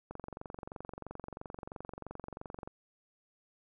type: click train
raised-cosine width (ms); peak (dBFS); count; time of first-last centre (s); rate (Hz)
1; -28; 60; 0.11-2.675; 23
effects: none